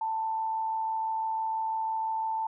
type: tone with amplitude modulation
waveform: sine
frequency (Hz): 887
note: A5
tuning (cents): +14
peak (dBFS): -26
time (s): 0.01-2.47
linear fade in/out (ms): 5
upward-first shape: sine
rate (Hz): 106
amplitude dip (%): 35
effects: none